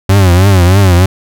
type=tone with vibrato; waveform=40% pulse; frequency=93.4 Hz; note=F#2; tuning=17 cents sharp; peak=-3 dBFS; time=0.09-1.06 s; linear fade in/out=5 ms; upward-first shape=triangle; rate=3.2 Hz; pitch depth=150 cents each way; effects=none